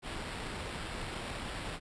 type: noise with sample-and-hold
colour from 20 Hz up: pink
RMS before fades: -40 dBFS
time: 0.02-1.8 s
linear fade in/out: 50 ms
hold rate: 6300 Hz
effects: resampled to 22050 Hz